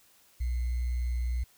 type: tone with sample-and-hold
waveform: sine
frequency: 60.8 Hz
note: B1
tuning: 26 cents flat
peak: -27 dBFS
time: 0.4-1.44 s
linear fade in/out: 10 ms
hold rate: 2100 Hz
effects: white hiss -62 dBFS RMS until 1.57 s